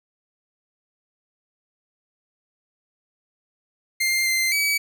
sawtooth tone with pitch steps, 2103 / 2082 / 2282 Hz, C7 / C7 / C#7, +8 / -9 / +50 cents, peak -16 dBFS, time 4-4.78 s, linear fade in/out 10 ms, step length 260 ms, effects none

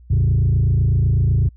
sine tone with frequency modulation, 100 Hz, G2, 35 cents sharp, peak -11 dBFS, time 0.1-1.49 s, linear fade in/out 10 ms, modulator 28 Hz, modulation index 1.4, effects tanh soft clip ceiling -11 dBFS + added 60 Hz sine -42 dBFS peak until 1.56 s

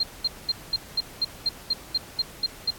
sine tone bursts, 4186 Hz, C8, in tune, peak -20 dBFS, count 12, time 0-2.706 s, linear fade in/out 5 ms, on 33 ms, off 210 ms, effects pink hiss -45 dBFS RMS until 2.78 s + AAC 64 kbps

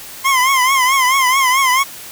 25% pulse tone with vibrato, 1047 Hz, C6, 1 cent sharp, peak -7 dBFS, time 0.24-1.84 s, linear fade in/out 20 ms, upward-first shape triangle, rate 4.6 Hz, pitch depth 110 cents each way, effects white hiss -33 dBFS RMS until 2.11 s

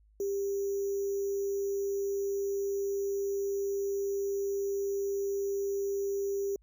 sine tone with sample-and-hold, 396.3 Hz, G4, 19 cents sharp, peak -29 dBFS, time 0.2-6.56 s, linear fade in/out 2 ms, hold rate 6300 Hz, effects added 52 Hz sine -60 dBFS peak until 6.62 s

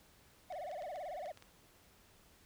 triangle tone with vibrato, 659.3 Hz, E5, in tune, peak -39 dBFS, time 0.5-1.32 s, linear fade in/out 5 ms, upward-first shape sine, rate 18 Hz, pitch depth 230 cents each way
clicks, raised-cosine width 0.2 ms, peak -37 dBFS, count 7, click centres 0.524 / 0.714 / 0.822 / 0.959 / 1.259 / 1.374 / 1.424 s
effects pink hiss -65 dBFS RMS until 2.45 s

